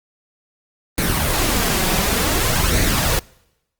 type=noise with flanger; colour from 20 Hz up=pink; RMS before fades=-18 dBFS; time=0.98-3.19 s; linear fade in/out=0 ms; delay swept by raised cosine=0.47 to 5.37 ms; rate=0.55 Hz; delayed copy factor=+0.5; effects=noise-tail reverb RT60 0.9 s tail -25 dB re dry + Opus 32 kbps